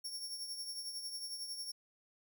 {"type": "tone with tremolo", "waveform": "sawtooth", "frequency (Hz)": 5490, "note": "F8", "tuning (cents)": -31, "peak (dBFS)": -36, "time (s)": [0.04, 1.72], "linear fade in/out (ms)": 10, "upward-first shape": "triangle", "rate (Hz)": 11, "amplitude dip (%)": 60, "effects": []}